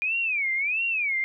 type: tone with vibrato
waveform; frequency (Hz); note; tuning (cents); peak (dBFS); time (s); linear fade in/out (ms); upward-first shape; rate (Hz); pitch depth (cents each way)
sine; 2400; D7; +37; -23; 0.02-1.24; 0; sine; 1.5; 240
effects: none